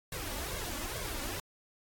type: noise with flanger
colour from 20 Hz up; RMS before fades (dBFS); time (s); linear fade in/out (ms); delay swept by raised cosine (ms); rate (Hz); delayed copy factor
pink; -38; 0.12-1.4; 2; 1.8 to 3.5; 2.3; +0.85
effects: AAC 64 kbps